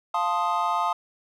triangle chord, F dominant seventh, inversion none, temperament equal, 698.5 / 880 / 1046.5 / 1244.5 Hz, F5 / A5 / C6 / Eb6, 0 / 0 / 0 / 0 cents, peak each -27 / -25 / -27 / -25 dBFS, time 0.14-0.93 s, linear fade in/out 5 ms, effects none

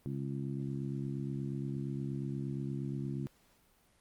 harmonic tone, 68.5 Hz, C#2, 20 cents flat, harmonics 2 / 3 / 4 / 5, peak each -37 / -41 / -43 / -45 dBFS, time 0.06-3.27 s, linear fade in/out 0 ms, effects pink hiss -68 dBFS RMS until 4 s + Opus 32 kbps

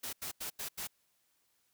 white noise bursts, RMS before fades -40 dBFS, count 5, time 0.03-0.874 s, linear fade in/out 10 ms, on 100 ms, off 86 ms, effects white hiss -75 dBFS RMS until 1.73 s

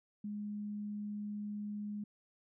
sine tone, 207.7 Hz, G#3, in tune, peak -38 dBFS, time 0.24-2.04 s, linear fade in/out 5 ms, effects none

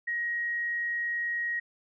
sine tone, 1889 Hz, A#6, 22 cents sharp, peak -28 dBFS, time 0.07-1.6 s, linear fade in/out 10 ms, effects none

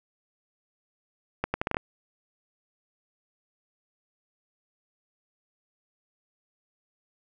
accelerating click train, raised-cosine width 0.5 ms, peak -11 dBFS, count 7, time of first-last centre 1.44-1.769 s, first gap 100 ms, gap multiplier 0.75, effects none

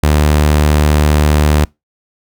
sawtooth tone, 75 Hz, D2, 37 cents sharp, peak -4 dBFS, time 0.03-1.65 s, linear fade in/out 5 ms, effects noise-tail reverb RT60 0.2 s tail -25 dB re dry

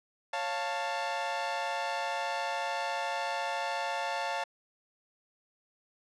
sawtooth chord, Db augmented, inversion none, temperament equal with one note detuned, 554.4 / 698.5 / 886.6 Hz, Db5 / F5 / A5, 0 / 0 / +13 cents, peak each -34 / -32 / -30 dBFS, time 0.33-4.44 s, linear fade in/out 5 ms, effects low-pass 5000 Hz 12 dB/octave

